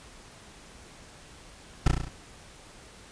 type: noise with echo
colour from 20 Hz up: brown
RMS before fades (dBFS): -17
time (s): 1.86-1.88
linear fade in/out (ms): 5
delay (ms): 34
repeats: 6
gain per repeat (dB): -3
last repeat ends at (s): 2.084
effects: pink hiss -50 dBFS RMS until 3.11 s + resampled to 22050 Hz